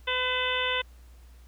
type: harmonic tone with a mistuned harmonic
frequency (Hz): 505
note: B4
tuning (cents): +39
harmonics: 1 / 2 / 3 / 4 / 5 / 6 / 7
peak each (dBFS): -33 / -33 / -33 / -33 / -33 / -33 / -33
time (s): 0.07-0.82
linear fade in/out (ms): 10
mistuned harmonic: 5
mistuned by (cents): +45
effects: added 60 Hz sine -48 dBFS peak until 1.47 s + pink hiss -62 dBFS RMS until 1.47 s